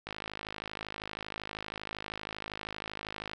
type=click train; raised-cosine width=0.3 ms; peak=-21 dBFS; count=173; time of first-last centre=0.07-3.334 s; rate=52.7 Hz; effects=none